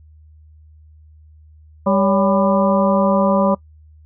harmonic tone with a mistuned harmonic, 198.7 Hz, G3, 24 cents sharp, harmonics 1 / 2 / 3 / 4 / 5 / 6, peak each -16 / -27 / -16 / -28 / -21 / -25 dBFS, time 1.86-3.55 s, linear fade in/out 10 ms, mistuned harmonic 3, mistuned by -81 cents, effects noise-tail reverb RT60 0.1 s tail -23 dB re dry + added 77 Hz sine -43 dBFS peak until 4.05 s

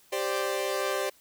sawtooth chord, G suspended fourth, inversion none, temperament equal with one note detuned, 392 / 523.3 / 589 Hz, G4 / C5 / D5, 0 / 0 / +5 cents, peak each -28 dBFS, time 0.12-1.1 s, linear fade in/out 10 ms, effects white hiss -60 dBFS RMS until 1.2 s

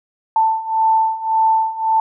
sine beating tone pair, 886 / 887.8 Hz, A5 / A5, +12 / +15 cents, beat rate 1.8 Hz, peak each -18 / -15 dBFS, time 0.36-2 s, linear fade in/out 2 ms, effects none

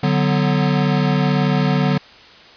square chord, B minor, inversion first, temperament equal, 146.83 / 185 / 246.9 Hz, D3 / F#3 / B3, 0 / 0 / 0 cents, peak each -18 / -20 / -22 dBFS, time 0.03-1.98 s, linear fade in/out 5 ms, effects white hiss -43 dBFS RMS until 2.56 s + resampled to 11025 Hz

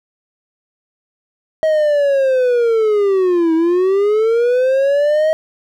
triangle linear two-way sweep, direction down then up, 636 to 320 to 636 Hz, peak -9 dBFS, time 1.63-5.33 s, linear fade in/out 0 ms, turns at 3.54 s, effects none

